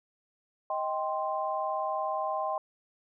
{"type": "chord", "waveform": "sine", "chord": "C minor", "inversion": "first", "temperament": "just", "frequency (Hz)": [627.9, 784.9, 1046.5], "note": ["Eb5", "G5", "C6"], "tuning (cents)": [16, 2, 0], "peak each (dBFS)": -33, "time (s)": [0.7, 2.58], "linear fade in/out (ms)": 2, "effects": []}